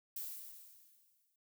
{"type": "noise with exponential decay", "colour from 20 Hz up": "violet", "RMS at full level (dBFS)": -41, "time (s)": [0.16, 1.36], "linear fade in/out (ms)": 5, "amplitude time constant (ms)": 260, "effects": []}